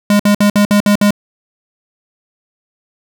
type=tone bursts; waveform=square; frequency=205.4 Hz; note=G#3; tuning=19 cents flat; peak=-8 dBFS; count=7; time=0.1-1.107 s; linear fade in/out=2 ms; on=95 ms; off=57 ms; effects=none